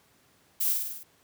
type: noise with echo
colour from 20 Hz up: violet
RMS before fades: -27 dBFS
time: 0.6-0.73 s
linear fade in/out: 10 ms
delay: 51 ms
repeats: 6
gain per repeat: -3 dB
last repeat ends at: 1.036 s
effects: pink hiss -63 dBFS RMS until 1.23 s + high-pass 100 Hz 12 dB/octave